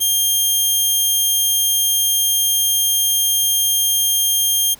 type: tone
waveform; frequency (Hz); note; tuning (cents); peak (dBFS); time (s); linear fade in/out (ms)
10% pulse; 3200; G7; +35; -6; 0-4.75; 20
effects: pink hiss -46 dBFS RMS until 4.79 s